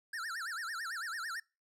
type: tone with vibrato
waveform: square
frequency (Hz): 1568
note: G6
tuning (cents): 0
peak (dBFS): -38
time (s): 0.13-1.4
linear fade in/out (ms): 5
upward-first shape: sine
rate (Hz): 9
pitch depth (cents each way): 300
effects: noise-tail reverb RT60 0.3 s tail -26 dB re dry + low-pass 11000 Hz 12 dB/octave